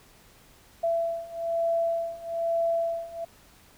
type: beating tone pair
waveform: sine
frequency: 669 / 670.1 Hz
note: E5 / E5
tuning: +25 / +28 cents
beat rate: 1.1 Hz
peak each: -29 / -27 dBFS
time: 0.83-3.25 s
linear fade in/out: 10 ms
effects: pink hiss -56 dBFS RMS until 3.77 s